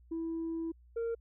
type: tone pair in turn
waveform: sine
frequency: 328.6 / 462 Hz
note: E4 / A#4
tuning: -5 / -16 cents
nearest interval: tritone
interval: 589 cents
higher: second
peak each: -32 / -29 dBFS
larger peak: second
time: 0.11-0.72 / 0.96-1.15 s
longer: first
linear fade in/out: 10 ms
effects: tanh soft clip ceiling -31 dBFS + added 60 Hz sine -57 dBFS peak until 1.2 s

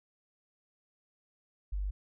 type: tone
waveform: sine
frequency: 49 Hz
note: G1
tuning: in tune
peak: -31 dBFS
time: 1.72-1.91 s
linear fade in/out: 10 ms
effects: none

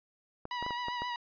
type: clicks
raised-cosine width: 1 ms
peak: -25 dBFS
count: 6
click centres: 0.454 / 0.626 / 0.664 / 0.707 / 0.884 / 1.02 s
type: tone with vibrato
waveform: sawtooth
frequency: 971 Hz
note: B5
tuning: 30 cents flat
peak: -30 dBFS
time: 0.51-1.16 s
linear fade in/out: 2 ms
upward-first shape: sine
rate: 7.6 Hz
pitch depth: 31 cents each way
effects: resampled to 11025 Hz

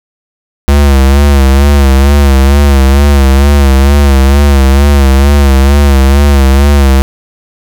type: tone with vibrato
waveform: square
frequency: 69.3 Hz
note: C#2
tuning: in tune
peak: -3 dBFS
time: 0.68-7.02 s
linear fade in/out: 0 ms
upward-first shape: sine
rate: 2.2 Hz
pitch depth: 67 cents each way
effects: none

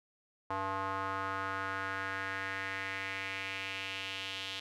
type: tone with band-pass filter sweep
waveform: square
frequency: 96.6 Hz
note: G2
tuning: 25 cents flat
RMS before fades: -38 dBFS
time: 0.5-4.6 s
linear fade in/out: 5 ms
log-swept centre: 1000 to 3300 Hz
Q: 2.9
effects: none

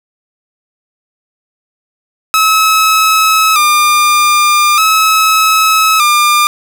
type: tone with vibrato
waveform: sawtooth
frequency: 1244.5 Hz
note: D#6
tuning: in tune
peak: -3 dBFS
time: 2.34-6.47 s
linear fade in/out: 0 ms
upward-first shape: square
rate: 0.41 Hz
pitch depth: 63 cents each way
effects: none

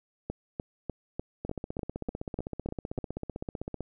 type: two click trains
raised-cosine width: 2 ms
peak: -21 / -19 dBFS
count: 38 / 10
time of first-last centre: 1.45-3.807 / 0.3-2.987 s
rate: 15.7 / 3.35 Hz
effects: none

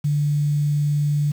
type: tone with quantisation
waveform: sine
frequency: 146.83 Hz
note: D3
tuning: in tune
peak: -17 dBFS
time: 0.04-1.32 s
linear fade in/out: 10 ms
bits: 7
effects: none

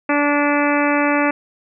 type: harmonic tone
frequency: 290.3 Hz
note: D4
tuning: 20 cents flat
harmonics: 1 / 2 / 3 / 4 / 5 / 6 / 7 / 8 / 9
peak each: -18 / -21 / -23 / -24 / -25 / -26 / -26 / -27 / -28 dBFS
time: 0.09-1.31 s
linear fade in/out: 5 ms
effects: none

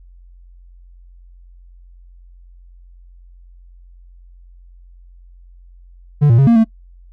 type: tone with pitch steps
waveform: triangle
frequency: 146.7 / 116.2 / 137 / 232.7 / 223.5 Hz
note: D3 / A#2 / C#3 / A#3 / A3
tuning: -2 / -5 / -20 / -3 / +27 cents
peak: -5 dBFS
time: 6.21-6.645 s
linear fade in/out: 20 ms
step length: 87 ms
effects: noise-tail reverb RT60 0.1 s tail -26 dB re dry + added 44 Hz sine -40 dBFS peak until 7.12 s

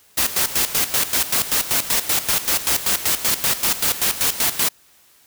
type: noise with tremolo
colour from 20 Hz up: white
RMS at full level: -18 dBFS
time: 0.17-4.69 s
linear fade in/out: 10 ms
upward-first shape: square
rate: 5.2 Hz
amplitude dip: 75%
effects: white hiss -54 dBFS RMS until 5.26 s

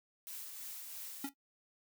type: noise with tremolo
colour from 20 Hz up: blue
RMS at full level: -45 dBFS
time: 0.27-1.29 s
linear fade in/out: 0 ms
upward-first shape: triangle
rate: 3 Hz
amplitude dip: 35%
type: tone with exponential decay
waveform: square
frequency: 276.9 Hz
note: C#4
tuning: 2 cents flat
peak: -34 dBFS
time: 1.24-1.34 s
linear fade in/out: 5 ms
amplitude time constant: 20 ms
effects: noise-tail reverb RT60 0.1 s tail -20 dB re dry

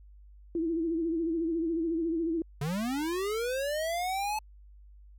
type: tone with vibrato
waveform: sine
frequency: 329.6 Hz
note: E4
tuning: in tune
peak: -27 dBFS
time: 0.55-2.42 s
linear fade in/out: 2 ms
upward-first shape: sine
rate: 14 Hz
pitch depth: 68 cents each way
type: linear sweep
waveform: square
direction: up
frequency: 135.8 to 867 Hz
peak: -30 dBFS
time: 2.61-4.39 s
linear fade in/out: 5 ms
effects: added 50 Hz sine -50 dBFS peak until 5.18 s

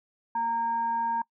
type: tone with frequency modulation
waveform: sine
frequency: 924 Hz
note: A#5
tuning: 16 cents flat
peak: -25 dBFS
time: 0.35-1.22 s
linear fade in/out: 5 ms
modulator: 691 Hz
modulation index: 0.28
effects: noise-tail reverb RT60 0.1 s tail -24 dB re dry

